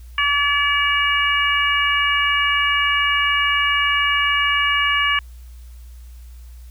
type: harmonic tone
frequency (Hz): 573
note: D5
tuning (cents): -43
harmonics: 2 / 3 / 4 / 5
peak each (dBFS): -21 / -21 / -21 / -21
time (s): 0.18-5.19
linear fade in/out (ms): 2
effects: added 60 Hz sine -36 dBFS peak until 6.7 s + white hiss -55 dBFS RMS until 6.7 s